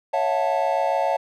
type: chord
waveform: triangle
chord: F# minor seventh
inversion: second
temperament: equal with one note detuned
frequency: 554.4 / 659.3 / 726.4 / 880 Hz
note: C#5 / E5 / F#5 / A5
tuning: 0 / 0 / -32 / 0 cents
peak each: -23 dBFS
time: 0.13-1.17 s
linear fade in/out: 10 ms
effects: none